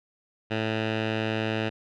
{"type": "tone with low-pass filter", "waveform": "10% pulse", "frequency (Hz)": 110, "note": "A2", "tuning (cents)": 0, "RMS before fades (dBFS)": -28, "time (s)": [0.5, 1.7], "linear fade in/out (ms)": 20, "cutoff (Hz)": 2900, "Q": 2.2, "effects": []}